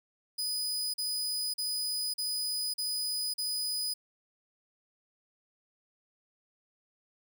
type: tone bursts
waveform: sawtooth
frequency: 4978 Hz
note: D#8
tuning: in tune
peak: -28 dBFS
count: 6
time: 0.38-3.94 s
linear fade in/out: 10 ms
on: 560 ms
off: 40 ms
effects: none